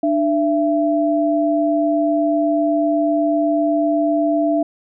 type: tone pair together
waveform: sine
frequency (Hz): 298 / 670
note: D4 / E5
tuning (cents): +25 / +28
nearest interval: octave + major second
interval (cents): 1403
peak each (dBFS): -17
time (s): 0.03-4.63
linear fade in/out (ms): 5
effects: none